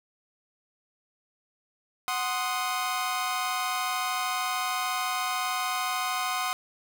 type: chord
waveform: sawtooth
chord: C diminished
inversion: second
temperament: equal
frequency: 740 / 1046.5 / 1244.5 Hz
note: Gb5 / C6 / Eb6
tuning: 0 / 0 / 0 cents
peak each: -28 dBFS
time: 2.08-6.53 s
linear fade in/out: 0 ms
effects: none